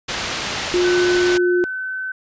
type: low-pass noise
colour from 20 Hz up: white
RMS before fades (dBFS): -25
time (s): 0.08-1.38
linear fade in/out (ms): 10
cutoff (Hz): 4300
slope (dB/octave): 12
type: tone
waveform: sine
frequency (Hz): 356.5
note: F4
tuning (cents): +36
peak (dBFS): -14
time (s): 0.74-1.64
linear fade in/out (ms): 0
type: tone with pitch glide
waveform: sine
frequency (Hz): 1507 to 1522.8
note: F#6 to F#6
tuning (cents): +31 to +49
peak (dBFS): -23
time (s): 0.84-2.12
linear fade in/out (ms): 5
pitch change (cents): +18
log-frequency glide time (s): 1.19-1.97
effects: resampled to 16000 Hz